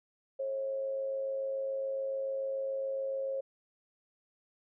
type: tone with amplitude modulation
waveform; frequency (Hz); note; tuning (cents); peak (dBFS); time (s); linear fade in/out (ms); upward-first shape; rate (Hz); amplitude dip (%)
sine; 540; C#5; -45; -30; 0.39-3.41; 10; sine; 107; 40
effects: none